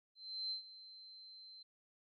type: tone with ADSR envelope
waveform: sine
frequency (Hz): 4100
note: C8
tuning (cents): -36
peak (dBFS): -37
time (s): 0.15-1.63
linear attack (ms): 360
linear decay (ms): 110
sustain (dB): -16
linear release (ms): 8
effects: none